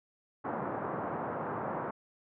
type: band-pass noise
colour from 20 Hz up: white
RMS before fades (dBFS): -36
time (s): 0.44-1.91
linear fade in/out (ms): 10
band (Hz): 110 to 1200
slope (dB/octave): 24
effects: low-pass 2000 Hz 12 dB/octave